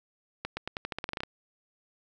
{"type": "accelerating click train", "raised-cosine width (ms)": 0.3, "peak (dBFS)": -17, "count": 13, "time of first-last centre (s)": [0.45, 1.234], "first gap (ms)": 120, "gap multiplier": 0.88, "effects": []}